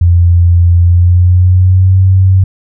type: tone with pitch glide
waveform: sine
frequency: 86.6 to 94.44 Hz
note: F2 to F#2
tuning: -14 to +36 cents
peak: -3 dBFS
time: 0.01-2.44 s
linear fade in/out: 5 ms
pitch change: +150 cents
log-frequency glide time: 0.81-1.97 s
effects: none